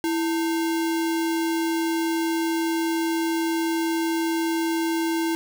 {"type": "tone with sample-and-hold", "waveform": "sine", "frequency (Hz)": 329.4, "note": "E4", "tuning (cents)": -1, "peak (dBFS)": -21, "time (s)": [0.04, 5.35], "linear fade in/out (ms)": 0, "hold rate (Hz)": 1225, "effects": []}